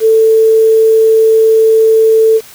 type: tone with quantisation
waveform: sine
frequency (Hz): 443.7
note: A4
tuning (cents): +14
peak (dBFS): -4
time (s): 0-2.41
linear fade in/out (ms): 50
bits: 5
effects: white hiss -36 dBFS RMS until 2.54 s